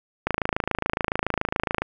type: click train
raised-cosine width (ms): 0.5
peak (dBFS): -7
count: 43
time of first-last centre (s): 0.27-1.82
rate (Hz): 27.1
effects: none